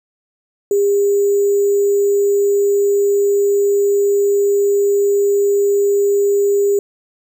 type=tone with sample-and-hold; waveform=sine; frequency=402.7 Hz; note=G4; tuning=47 cents sharp; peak=-11 dBFS; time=0.71-6.79 s; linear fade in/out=2 ms; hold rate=7350 Hz; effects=none